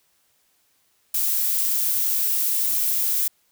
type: noise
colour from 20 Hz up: violet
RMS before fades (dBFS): -22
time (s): 1.14-3.28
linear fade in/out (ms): 5
effects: white hiss -65 dBFS RMS until 3.51 s